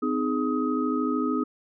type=tone cluster; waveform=sine; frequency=256.3 / 309.5 / 417.3 / 1260 Hz; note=C4 / D#4 / G#4 / D#6; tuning=-36 / -9 / +8 / +21 cents; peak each=-26 / -28 / -31 / -31 dBFS; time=0.02-1.44 s; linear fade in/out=10 ms; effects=none